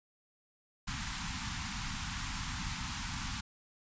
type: band-stop noise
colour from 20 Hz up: pink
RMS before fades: -38 dBFS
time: 0.87-3.41 s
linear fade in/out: 10 ms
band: 260 to 840 Hz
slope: 48 dB/octave
effects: resampled to 16000 Hz